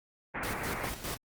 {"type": "low-pass noise", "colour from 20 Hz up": "white", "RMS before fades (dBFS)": -36, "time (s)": [0.34, 0.9], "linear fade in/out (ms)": 10, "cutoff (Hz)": 2300, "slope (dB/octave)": 48}
{"type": "noise with tremolo", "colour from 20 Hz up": "pink", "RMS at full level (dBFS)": -36, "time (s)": [0.43, 1.17], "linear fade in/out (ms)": 2, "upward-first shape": "square", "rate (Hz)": 4.9, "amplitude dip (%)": 65}
{"effects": ["Opus 24 kbps"]}